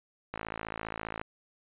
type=click train; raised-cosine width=0.5 ms; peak=-20 dBFS; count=49; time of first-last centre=0.34-1.214 s; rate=54.9 Hz; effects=resampled to 8000 Hz